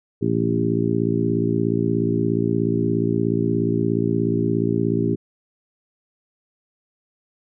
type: harmonic tone with a mistuned harmonic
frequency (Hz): 56.9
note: A#1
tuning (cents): -41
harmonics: 2 / 3 / 4 / 5 / 6 / 7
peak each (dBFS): -25 / -25 / -25 / -25 / -25 / -25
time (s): 0.21-5.16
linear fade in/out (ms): 20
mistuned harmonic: 2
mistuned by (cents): +20
effects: none